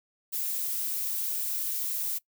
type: noise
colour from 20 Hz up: violet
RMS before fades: -31 dBFS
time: 0.32-2.19 s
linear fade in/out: 20 ms
effects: noise-tail reverb RT60 0.1 s tail -21 dB re dry